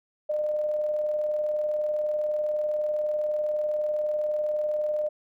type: tone with tremolo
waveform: sine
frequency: 604 Hz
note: D5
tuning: 48 cents sharp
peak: -23 dBFS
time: 0.29-5.09 s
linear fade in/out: 10 ms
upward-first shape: square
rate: 20 Hz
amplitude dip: 25%
effects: none